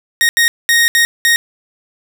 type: tone bursts at uneven times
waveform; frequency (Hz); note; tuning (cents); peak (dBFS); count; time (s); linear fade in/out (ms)
sawtooth; 1864.7; A#6; 0; -5; 5; 0.21-0.29 / 0.37-0.48 / 0.69-0.88 / 0.95-1.05 / 1.25-1.36; 0
effects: none